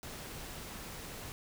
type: noise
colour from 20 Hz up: pink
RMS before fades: -45 dBFS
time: 0.03-1.32 s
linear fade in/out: 0 ms
effects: none